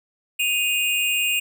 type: tone pair together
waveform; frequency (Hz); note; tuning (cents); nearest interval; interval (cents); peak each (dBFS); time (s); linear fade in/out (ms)
square; 2499 / 2805; D#7 / F7; +7 / +7; major second; 200; -23; 0.39-1.4; 10
effects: none